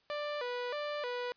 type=tone with vibrato; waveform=sawtooth; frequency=538 Hz; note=C5; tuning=48 cents sharp; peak=-31 dBFS; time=0.1-1.32 s; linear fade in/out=0 ms; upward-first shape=square; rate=1.6 Hz; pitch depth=160 cents each way; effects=white hiss -70 dBFS RMS until 1.36 s + resampled to 11025 Hz